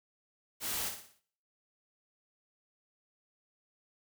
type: noise with echo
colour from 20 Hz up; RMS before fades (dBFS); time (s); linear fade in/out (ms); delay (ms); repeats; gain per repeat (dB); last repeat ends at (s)
white; -36; 0.6-0.92; 50; 59; 5; -7; 1.215
effects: noise-tail reverb RT60 0.6 s tail -21 dB re dry